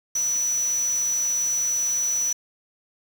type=tone in noise; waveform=sine; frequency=5920 Hz; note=F#8; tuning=in tune; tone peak=-21 dBFS; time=0.15-2.33 s; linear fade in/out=5 ms; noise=white; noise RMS=-38 dBFS; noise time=0.15-2.33 s; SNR=+14 dB; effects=none